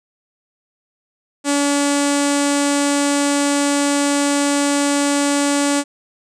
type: tone with low-pass filter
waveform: sawtooth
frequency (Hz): 285.2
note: C#4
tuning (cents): +49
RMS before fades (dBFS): -17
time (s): 1.44-5.84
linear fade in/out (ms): 50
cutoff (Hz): 8200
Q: 4.2
effects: none